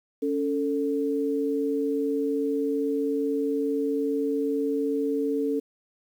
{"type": "tone pair together", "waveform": "sine", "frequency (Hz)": [280, 444.4], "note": ["C#4", "A4"], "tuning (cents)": [18, 17], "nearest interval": "minor sixth", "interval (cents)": 799, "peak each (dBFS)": -26, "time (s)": [0.22, 5.6], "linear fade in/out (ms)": 10, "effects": ["9-bit"]}